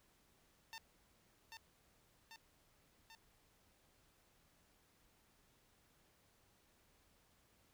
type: tone with echo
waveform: 10% pulse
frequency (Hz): 900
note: A5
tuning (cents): +39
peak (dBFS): -40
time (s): 0.73-0.78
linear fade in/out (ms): 0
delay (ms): 790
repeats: 3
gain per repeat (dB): -3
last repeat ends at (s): 3.15
effects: pink hiss -73 dBFS RMS until 7.73 s